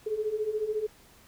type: beating tone pair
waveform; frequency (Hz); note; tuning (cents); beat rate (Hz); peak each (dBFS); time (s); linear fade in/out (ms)
sine; 418.5 / 432.5; G#4 / A4; +13 / -30; 14; -33 / -29; 0.06-0.87; 10
effects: pink hiss -57 dBFS RMS until 1.27 s